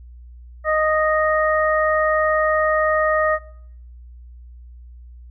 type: harmonic tone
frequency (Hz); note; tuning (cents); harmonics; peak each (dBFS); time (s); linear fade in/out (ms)
621; D#5; -3; 1 / 2 / 3; -18 / -21 / -23; 0.64-3.39; 50
effects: noise-tail reverb RT60 0.7 s tail -21 dB re dry + added 60 Hz sine -38 dBFS peak until 5.3 s